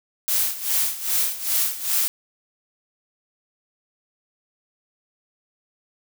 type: noise with tremolo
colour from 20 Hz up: blue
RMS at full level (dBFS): -20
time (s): 0.28-2.08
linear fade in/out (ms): 0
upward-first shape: sine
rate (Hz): 2.5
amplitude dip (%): 80
effects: none